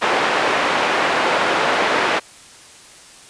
pink band-pass noise, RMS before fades -18 dBFS, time 0.01-2.2 s, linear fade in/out 20 ms, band 490 to 2400 Hz, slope 12 dB/octave, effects white hiss -43 dBFS RMS until 3.29 s + resampled to 22050 Hz

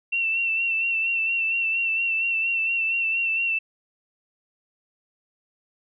sine tone with vibrato, 2700 Hz, E7, 41 cents sharp, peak -21 dBFS, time 0.12-3.59 s, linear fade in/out 10 ms, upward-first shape sine, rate 4.3 Hz, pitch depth 36 cents each way, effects none

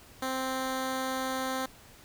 10% pulse tone, 261.6 Hz, C4, in tune, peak -22 dBFS, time 0.22-1.66 s, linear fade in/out 5 ms, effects pink hiss -54 dBFS RMS until 2.04 s

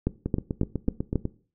two click trains, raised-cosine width 3 ms, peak -14 / -10 dBFS, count 9 / 5, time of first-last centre 0.26-1.254 / 0.07-1.157 s, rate 8.05 / 3.68 Hz, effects noise-tail reverb RT60 0.4 s tail -18 dB re dry

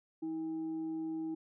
sine tone with frequency modulation, 319.9 Hz, D#4, 48 cents sharp, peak -35 dBFS, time 0.22-1.35 s, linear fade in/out 10 ms, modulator 488 Hz, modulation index 0.21, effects none

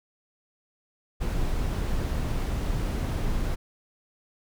brown noise, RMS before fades -27 dBFS, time 1.2-3.56 s, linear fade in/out 20 ms, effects none

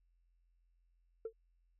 sine tone with exponential decay, 449.1 Hz, A4, 35 cents sharp, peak -33 dBFS, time 1.25-1.33 s, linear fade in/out 5 ms, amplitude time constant 17 ms, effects tanh soft clip ceiling -34 dBFS + added 43 Hz sine -70 dBFS peak until 1.79 s

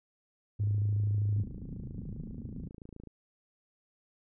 sine tone with vibrato, 103.3 Hz, G#2, 9 cents flat, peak -26 dBFS, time 0.59-1.44 s, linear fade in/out 20 ms, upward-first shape sine, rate 13 Hz, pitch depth 26 cents each way
click train, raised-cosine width 3 ms, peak -34 dBFS, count 69, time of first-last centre 0.6-3.073 s, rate 27.5 Hz
white low-pass noise, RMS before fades -42 dBFS, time 1.36-2.69 s, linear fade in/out 10 ms, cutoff 240 Hz, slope 48 dB/octave
effects none

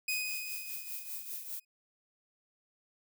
sawtooth tone with exponential decay, 2500 Hz, D#7, 8 cents sharp, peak -27 dBFS, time 0.08-1.65 s, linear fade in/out 5 ms, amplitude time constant 340 ms
violet noise with tremolo, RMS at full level -39 dBFS, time 0.09-1.6 s, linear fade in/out 10 ms, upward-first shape triangle, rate 5 Hz, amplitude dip 65%
effects none

